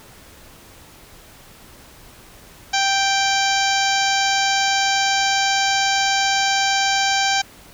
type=harmonic tone with a mistuned harmonic; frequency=784 Hz; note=G5; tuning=in tune; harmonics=1 / 2 / 3 / 4 / 5 / 6 / 7 / 8 / 9; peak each=-20 / -23 / -25 / -26 / -27 / -28 / -28 / -29 / -30 dBFS; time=2.73-7.42 s; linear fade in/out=10 ms; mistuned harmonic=9; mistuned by=-23 cents; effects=pink hiss -45 dBFS RMS until 7.73 s